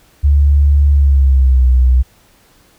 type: tone with pitch glide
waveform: sine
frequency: 71.6 to 63.06 Hz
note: D2 to B1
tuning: -43 to +37 cents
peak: -6 dBFS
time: 0.23-2.03 s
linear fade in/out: 20 ms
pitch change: -220 cents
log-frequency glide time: 0.91-1.66 s
effects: pink hiss -50 dBFS RMS until 2.78 s

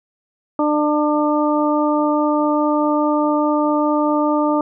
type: harmonic tone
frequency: 299.2 Hz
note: D4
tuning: 32 cents sharp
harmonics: 1 / 2 / 3 / 4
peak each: -17 / -20 / -22 / -23 dBFS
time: 0.59-4.61 s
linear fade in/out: 2 ms
effects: none

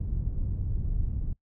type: low-pass noise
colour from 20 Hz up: pink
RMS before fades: -29 dBFS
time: 0-1.33 s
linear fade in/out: 5 ms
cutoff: 100 Hz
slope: 12 dB/octave
effects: noise-tail reverb RT60 0.1 s tail -20 dB re dry

